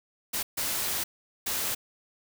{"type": "noise bursts at uneven times", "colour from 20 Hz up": "white", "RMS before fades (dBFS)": -30, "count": 3, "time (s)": [[0.33, 0.43], [0.57, 1.04], [1.46, 1.75]], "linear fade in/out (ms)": 10, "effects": []}